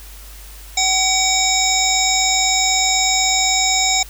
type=harmonic tone with a mistuned harmonic; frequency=758 Hz; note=F#5; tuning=42 cents sharp; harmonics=1 / 3 / 5 / 7 / 9 / 10; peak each=-21 / -21 / -21 / -21 / -21 / -21 dBFS; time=0.77-4.03 s; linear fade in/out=5 ms; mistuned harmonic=10; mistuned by=-55 cents; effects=added 50 Hz sine -36 dBFS peak until 4.09 s + white hiss -41 dBFS RMS until 4.09 s